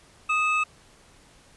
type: tone pair together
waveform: triangle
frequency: 1244.5 / 2605 Hz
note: D#6 / E7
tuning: 0 / -21 cents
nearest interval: octave + minor second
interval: 1279 cents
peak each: -22 / -22 dBFS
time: 0.29-0.64 s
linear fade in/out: 10 ms
effects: pink hiss -55 dBFS RMS until 1.56 s + resampled to 24000 Hz